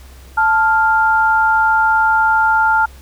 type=tone pair together; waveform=sine; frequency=880 / 1396.9 Hz; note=A5 / F6; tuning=0 / 0 cents; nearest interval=minor sixth; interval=800 cents; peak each=-13 dBFS; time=0.37-2.86 s; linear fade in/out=10 ms; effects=added 65 Hz sine -37 dBFS peak until 3.01 s + pink hiss -45 dBFS RMS until 3.01 s